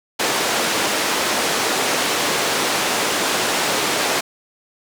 pink band-pass noise, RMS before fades -20 dBFS, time 0.19-4.21 s, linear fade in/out 10 ms, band 340 to 8800 Hz, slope 12 dB/octave, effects none

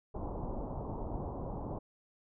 pink low-pass noise, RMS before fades -39 dBFS, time 0.14-1.79 s, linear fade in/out 10 ms, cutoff 1000 Hz, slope 48 dB/octave, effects none

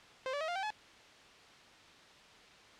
sawtooth tone with pitch steps, 522 / 575.9 / 635.3 / 700.8 / 773.1 / 852.9 Hz, C5 / D5 / D#5 / F5 / G5 / G#5, -4 / -34 / +36 / +6 / -24 / +46 cents, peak -31 dBFS, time 0.26-0.704 s, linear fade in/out 0 ms, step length 74 ms, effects white hiss -57 dBFS RMS until 2.79 s + low-pass 4000 Hz 12 dB/octave

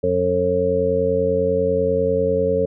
harmonic tone, 90.1 Hz, F#2, 45 cents flat, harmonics 1 / 2 / 3 / 5 / 6, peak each -28 / -27 / -29 / -19 / -20 dBFS, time 0.03-2.66 s, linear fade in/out 10 ms, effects none

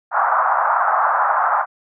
white band-pass noise, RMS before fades -17 dBFS, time 0.11-1.66 s, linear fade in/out 50 ms, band 680 to 1400 Hz, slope 48 dB/octave, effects none

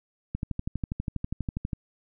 click train, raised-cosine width 5 ms, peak -17 dBFS, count 18, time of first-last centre 0.35-1.732 s, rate 12.3 Hz, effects none

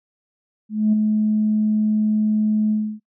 sine tone with ADSR envelope, 214.1 Hz, A3, 47 cents flat, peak -11 dBFS, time 0.69-3 s, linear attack 240 ms, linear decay 8 ms, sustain -4 dB, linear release 290 ms, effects noise-tail reverb RT60 0.1 s tail -26 dB re dry + tanh soft clip ceiling -9 dBFS

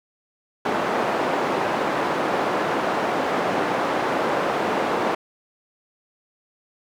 white band-pass noise, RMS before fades -23 dBFS, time 0.65-5.15 s, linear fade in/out 5 ms, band 250 to 930 Hz, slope 12 dB/octave, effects none

